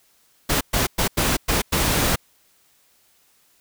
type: noise bursts at uneven times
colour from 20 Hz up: pink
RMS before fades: -20 dBFS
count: 6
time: 0.49-0.61 / 0.73-0.87 / 0.98-1.08 / 1.17-1.37 / 1.48-1.62 / 1.72-2.16 s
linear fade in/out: 10 ms
effects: white hiss -60 dBFS RMS until 3.6 s